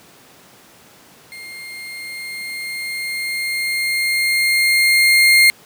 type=tone with level ramp; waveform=35% pulse; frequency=2120 Hz; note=C7; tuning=22 cents sharp; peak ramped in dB=-31 to -6 dBFS; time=1.32-5.5 s; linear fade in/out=0 ms; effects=pink hiss -46 dBFS RMS until 5.65 s + high-pass 150 Hz 12 dB/octave